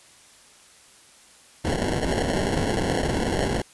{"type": "noise with sample-and-hold", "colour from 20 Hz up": "blue", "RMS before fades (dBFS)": -24, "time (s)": [1.64, 3.62], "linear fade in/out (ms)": 10, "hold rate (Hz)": 1225, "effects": ["white hiss -52 dBFS RMS until 3.73 s", "resampled to 24000 Hz"]}